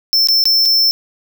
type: tone with dropouts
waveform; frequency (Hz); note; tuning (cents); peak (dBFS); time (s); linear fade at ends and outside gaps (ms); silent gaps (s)
square; 5340; E8; +22; -10; 0.13-0.91; 0; 0.272-0.286 / 0.44-0.455 / 0.653-0.657
effects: 8-bit